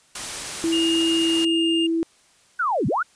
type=noise; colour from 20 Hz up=white; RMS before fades=-30 dBFS; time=0.15-1.45 s; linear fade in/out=5 ms
type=tone; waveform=sine; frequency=329.6 Hz; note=E4; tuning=in tune; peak=-19 dBFS; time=0.64-2.03 s; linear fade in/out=0 ms
type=tone with pitch glide; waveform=triangle; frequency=2841 to 2815 Hz; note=F7 to F7; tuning=+29 to +13 cents; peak=-21 dBFS; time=0.72-1.87 s; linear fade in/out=10 ms; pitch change=-16 cents; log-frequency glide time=1.25-1.73 s
type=linear two-way sweep; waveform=sine; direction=down then up; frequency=1541 to 102.6 to 1541 Hz; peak=-19 dBFS; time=2.59-3.03 s; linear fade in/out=10 ms; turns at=2.87 s
effects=white hiss -57 dBFS RMS until 3.15 s + resampled to 22050 Hz